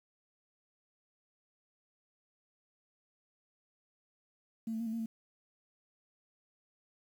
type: tone with pitch steps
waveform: sine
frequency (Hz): 225 / 222.1 / 231.6 / 221.3 / 229.4 / 224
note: A3 / A3 / A#3 / A3 / A#3 / A3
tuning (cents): +39 / +16 / -11 / +10 / -28 / +31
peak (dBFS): -33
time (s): 4.67-5.06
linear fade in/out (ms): 5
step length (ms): 65
effects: tanh soft clip ceiling -29 dBFS + 10-bit